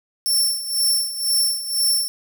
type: tone with tremolo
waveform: 20% pulse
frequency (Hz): 5410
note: E8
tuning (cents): +44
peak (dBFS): -10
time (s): 0.26-2.08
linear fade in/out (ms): 0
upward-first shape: sine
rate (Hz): 2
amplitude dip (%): 75
effects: none